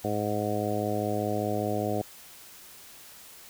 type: harmonic tone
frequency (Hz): 105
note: G#2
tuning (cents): +19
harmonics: 1 / 2 / 3 / 4 / 5 / 6 / 7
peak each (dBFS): -34 / -34 / -34 / -34 / -34 / -34 / -34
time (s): 0.04-2.02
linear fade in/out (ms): 5
effects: white hiss -49 dBFS RMS until 3.49 s